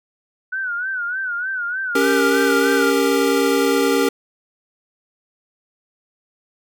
sine tone with vibrato, 1480 Hz, F#6, in tune, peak -21 dBFS, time 0.52-2.91 s, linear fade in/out 10 ms, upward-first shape sine, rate 3.3 Hz, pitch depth 100 cents each way
square chord, G diminished, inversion second, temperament equal with one note detuned, 277.2 / 396.8 / 466.2 Hz, Db4 / G4 / Bb4, 0 / +21 / 0 cents, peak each -20 dBFS, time 1.95-4.09 s, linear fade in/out 5 ms
effects none

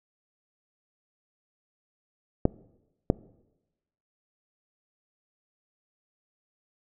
clicks, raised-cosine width 2 ms, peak -6 dBFS, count 2, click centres 2.454 / 3.101 s, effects noise-tail reverb RT60 1.0 s tail -22 dB re dry

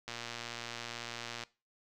click train, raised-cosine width 0.2 ms, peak -23 dBFS, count 161, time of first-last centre 0.08-1.436 s, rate 118 Hz, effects noise-tail reverb RT60 0.3 s tail -20 dB re dry

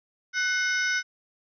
harmonic tone with a mistuned harmonic, 746 Hz, F#5, 14 cents sharp, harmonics 2 / 3 / 4 / 5 / 6 / 7 / 8, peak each -25 / -30 / -40 / -38 / -45 / -34 / -35 dBFS, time 0.33-1.03 s, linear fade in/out 50 ms, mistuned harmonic 3, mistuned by -76 cents, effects none

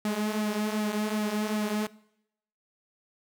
sawtooth tone with flanger, 212.1 Hz, G#3, 37 cents sharp, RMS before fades -29 dBFS, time 0.05-1.87 s, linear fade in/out 2 ms, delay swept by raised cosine 1.9 to 6.8 ms, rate 2.6 Hz, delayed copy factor -0.6, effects noise-tail reverb RT60 0.8 s tail -21 dB re dry

